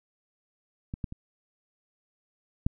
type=clicks; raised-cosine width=5 ms; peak=-21 / -19 / -26 / -12 dBFS; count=4; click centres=0.939 / 1.042 / 1.124 / 2.665 s; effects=none